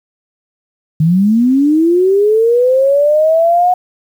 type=linear sweep; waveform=sine; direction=up; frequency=151 to 732 Hz; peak=-7 dBFS; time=1-3.74 s; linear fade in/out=5 ms; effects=7-bit